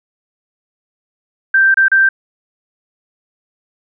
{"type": "tone with dropouts", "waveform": "sine", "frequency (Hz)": 1568, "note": "G6", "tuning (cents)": 0, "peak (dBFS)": -7, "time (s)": [1.54, 2.09], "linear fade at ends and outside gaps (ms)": 5, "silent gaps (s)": [[1.743, 1.771], [1.883, 1.916]], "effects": []}